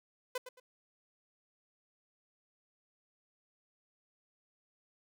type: tone with echo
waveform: sawtooth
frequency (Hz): 505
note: B4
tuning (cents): +39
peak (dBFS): -30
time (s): 0.35-0.38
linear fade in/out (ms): 5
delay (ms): 110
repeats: 2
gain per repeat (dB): -11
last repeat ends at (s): 0.6
effects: none